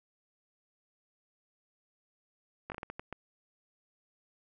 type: slowing click train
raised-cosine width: 0.5 ms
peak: -24 dBFS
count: 8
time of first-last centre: 2.7-3.127 s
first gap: 19 ms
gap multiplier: 1.38
effects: none